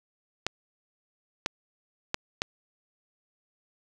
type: clicks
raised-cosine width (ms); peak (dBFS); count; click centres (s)
0.2; -9; 4; 0.466 / 1.461 / 2.144 / 2.419
effects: none